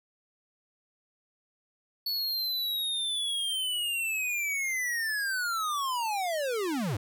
square linear sweep, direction down, 4444 to 87.31 Hz, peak -29 dBFS, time 2.06-6.97 s, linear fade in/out 5 ms, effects none

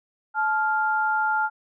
sine tone pair together, 865.1 / 1396.9 Hz, A5 / F6, -30 / 0 cents, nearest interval minor sixth, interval 830 cents, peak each -23 dBFS, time 0.34-1.5 s, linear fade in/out 50 ms, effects none

